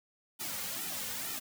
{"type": "noise with flanger", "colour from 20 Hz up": "white", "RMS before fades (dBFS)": -38, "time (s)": [0.39, 1.4], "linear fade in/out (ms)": 20, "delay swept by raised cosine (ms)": [1.8, 3.1], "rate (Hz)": 2.2, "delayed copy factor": -1, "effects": []}